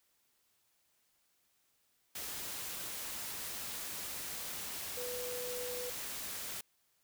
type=tone in noise; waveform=sine; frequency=493.9 Hz; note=B4; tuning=in tune; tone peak=-40 dBFS; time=4.97-5.9 s; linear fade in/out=5 ms; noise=white; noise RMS=-42 dBFS; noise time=2.15-6.61 s; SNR=-1 dB; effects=white hiss -75 dBFS RMS until 7.03 s

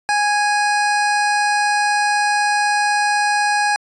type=tone; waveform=25% pulse; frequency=828 Hz; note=G#5; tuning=5 cents flat; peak=-11 dBFS; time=0.09-3.76 s; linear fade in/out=0 ms; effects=resampled to 22050 Hz

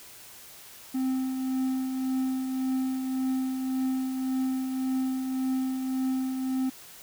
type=tone with tremolo; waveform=triangle; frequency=260.9 Hz; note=C4; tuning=5 cents flat; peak=-22 dBFS; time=0.94-6.7 s; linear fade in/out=10 ms; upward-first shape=triangle; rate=1.8 Hz; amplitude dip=45%; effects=white hiss -48 dBFS RMS until 7.02 s

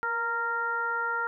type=harmonic tone with a mistuned harmonic; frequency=463.4 Hz; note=A#4; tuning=10 cents flat; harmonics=1 / 2 / 3 / 4; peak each=-38 / -33 / -28 / -40 dBFS; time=0.03-1.27 s; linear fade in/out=0 ms; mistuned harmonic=1; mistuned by=+34 cents; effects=none

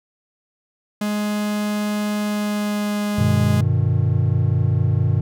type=tone with pitch glide; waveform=45% pulse; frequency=208.9 to 207.1 Hz; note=G#3 to G#3; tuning=+10 to -5 cents; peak=-20 dBFS; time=1.01-3.61 s; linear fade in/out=5 ms; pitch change=-15 cents; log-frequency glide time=2.2-3.03 s
type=chord; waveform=triangle; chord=G augmented; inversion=none; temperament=just; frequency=98 / 122.5 / 153.12 Hz; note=G2 / B2 / D#3; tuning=0 / -14 / -27 cents; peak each=-17 / -17 / -20 dBFS; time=3.18-5.21 s; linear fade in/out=5 ms
effects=none

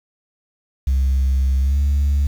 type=tone with pitch glide; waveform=sine; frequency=66.5 to 70.86 Hz; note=C2 to C#2; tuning=+29 to +39 cents; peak=-12 dBFS; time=0.87-2.27 s; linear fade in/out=5 ms; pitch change=+110 cents; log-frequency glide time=1.6-1.79 s; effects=tanh soft clip ceiling -12 dBFS + 7-bit

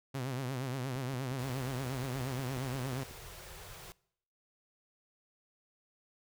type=tone with vibrato; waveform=sawtooth; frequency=130 Hz; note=C3; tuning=11 cents flat; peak=-31 dBFS; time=0.14-3.04 s; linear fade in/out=10 ms; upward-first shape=triangle; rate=8.5 Hz; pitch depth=130 cents each way
type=click train; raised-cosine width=3 ms; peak=-37 dBFS; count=13; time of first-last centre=0.96-3.111 s; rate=5.58 Hz
type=band-stop noise; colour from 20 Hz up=pink; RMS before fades=-49 dBFS; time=1.39-3.92 s; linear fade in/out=0 ms; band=180 to 340 Hz; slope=96 dB/octave
effects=noise-tail reverb RT60 0.7 s tail -23 dB re dry

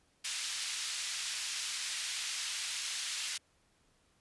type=band-pass noise; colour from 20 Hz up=white; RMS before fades=-38 dBFS; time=0.24-3.38 s; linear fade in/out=10 ms; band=2100 to 6400 Hz; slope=12 dB/octave; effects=pink hiss -71 dBFS RMS until 4.2 s + resampled to 24000 Hz

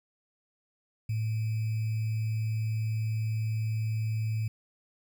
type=tone with sample-and-hold; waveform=sine; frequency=110 Hz; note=A2; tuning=in tune; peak=-27 dBFS; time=1.09-4.48 s; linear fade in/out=5 ms; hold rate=2450 Hz; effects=none

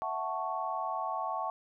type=chord; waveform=sine; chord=F# minor seventh; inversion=third; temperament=equal; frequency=659.3 / 740 / 880 / 1108.7 Hz; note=E5 / F#5 / A5 / C#6; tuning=0 / 0 / 0 / 0 cents; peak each=-39 / -37 / -37 / -36 dBFS; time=0.02-1.5 s; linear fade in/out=0 ms; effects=none

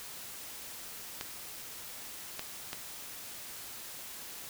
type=clicks; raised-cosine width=0.2 ms; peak=-19 dBFS; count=3; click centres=1.211 / 2.394 / 2.731 s; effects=white hiss -45 dBFS RMS until 4.49 s

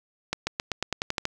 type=accelerating click train; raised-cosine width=0.2 ms; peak=-9 dBFS; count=10; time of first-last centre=0.33-1.254 s; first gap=140 ms; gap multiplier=0.92; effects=none

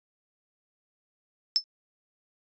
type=tone with exponential decay; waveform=sine; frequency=5274 Hz; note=E8; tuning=in tune; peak=-15 dBFS; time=1.56-1.64 s; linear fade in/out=0 ms; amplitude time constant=16 ms; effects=resampled to 16000 Hz

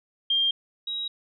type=tone pair in turn; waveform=sine; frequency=3197 / 3825 Hz; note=G7 / A#7; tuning=+33 / +44 cents; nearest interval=minor third; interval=311 cents; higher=second; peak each=-20 / -28 dBFS; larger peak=first; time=0.3-0.51 / 0.87-1.08 s; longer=neither; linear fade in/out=5 ms; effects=none

